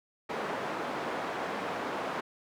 white band-pass noise, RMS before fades -35 dBFS, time 0.29-2.21 s, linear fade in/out 10 ms, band 230 to 1100 Hz, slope 12 dB/octave, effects none

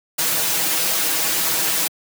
white noise with comb filter, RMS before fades -20 dBFS, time 0.18-1.88 s, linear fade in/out 10 ms, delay 6.2 ms, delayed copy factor +0.95, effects high-pass 150 Hz 12 dB/octave

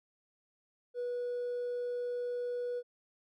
triangle tone with hard clipping, 487.8 Hz, B4, 21 cents flat, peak -33 dBFS, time 0.94-2.83 s, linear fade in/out 50 ms, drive 2 dB, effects none

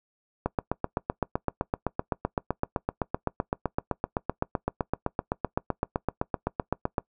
click train, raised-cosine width 1 ms, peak -11 dBFS, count 52, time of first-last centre 0.46-6.982 s, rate 7.82 Hz, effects noise-tail reverb RT60 0.1 s tail -22 dB re dry

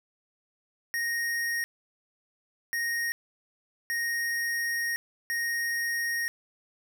square tone bursts at uneven times, 1864.7 Hz, A#6, in tune, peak -28 dBFS, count 4, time 0.94-1.64 / 2.73-3.12 / 3.9-4.96 / 5.3-6.28 s, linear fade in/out 0 ms, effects none

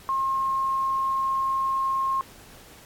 sine tone, 1071 Hz, C6, 40 cents sharp, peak -22 dBFS, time 0.09-2.21 s, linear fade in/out 0 ms, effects pink hiss -49 dBFS RMS until 2.85 s + AAC 64 kbps

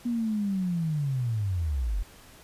sine linear sweep, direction down, 243.2 to 41.78 Hz, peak -25 dBFS, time 0.05-2.03 s, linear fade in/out 10 ms, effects pink hiss -52 dBFS RMS until 2.43 s + resampled to 32000 Hz

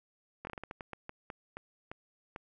slowing click train, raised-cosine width 0.5 ms, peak -26 dBFS, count 14, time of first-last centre 0.45-2.361 s, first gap 21 ms, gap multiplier 1.29, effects none

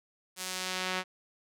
sawtooth tone with band-pass filter sweep, 185 Hz, F#3, in tune, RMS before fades -35 dBFS, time 0.36-1.04 s, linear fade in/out 50 ms, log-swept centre 8900 to 2200 Hz, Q 0.71, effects none

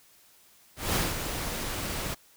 pink noise with ADSR envelope, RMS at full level -26 dBFS, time 0.76-2.15 s, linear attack 190 ms, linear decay 190 ms, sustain -7 dB, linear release 15 ms, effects white hiss -59 dBFS RMS until 2.36 s

